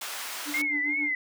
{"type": "high-pass noise", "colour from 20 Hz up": "pink", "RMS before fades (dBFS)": -36, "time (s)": [0.01, 0.62], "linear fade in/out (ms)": 5, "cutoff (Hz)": 1000, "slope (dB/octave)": 12}
{"type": "tone with tremolo", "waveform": "triangle", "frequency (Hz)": 293.7, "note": "D4", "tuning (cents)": 0, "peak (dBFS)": -28, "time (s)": [0.45, 1.14], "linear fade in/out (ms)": 50, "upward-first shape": "triangle", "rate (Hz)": 7.3, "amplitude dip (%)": 90}
{"type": "tone with vibrato", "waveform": "sine", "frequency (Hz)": 2093, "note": "C7", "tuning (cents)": 0, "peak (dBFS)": -25, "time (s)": [0.54, 1.15], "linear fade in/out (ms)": 2, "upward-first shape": "triangle", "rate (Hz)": 2.8, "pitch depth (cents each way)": 110}
{"effects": []}